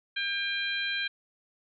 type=harmonic tone; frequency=800 Hz; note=G5; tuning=35 cents sharp; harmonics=2 / 3 / 4 / 5; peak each=-32 / -34 / -35 / -36 dBFS; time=0.16-1.08 s; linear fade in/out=10 ms; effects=none